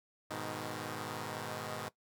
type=chord; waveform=5% pulse; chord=G# minor; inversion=none; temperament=equal; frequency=103.83 / 123.47 / 155.56 Hz; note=G#2 / B2 / D#3; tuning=0 / 0 / 0 cents; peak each=-32 dBFS; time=0.3-1.89 s; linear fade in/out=10 ms; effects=noise-tail reverb RT60 0.1 s tail -18 dB re dry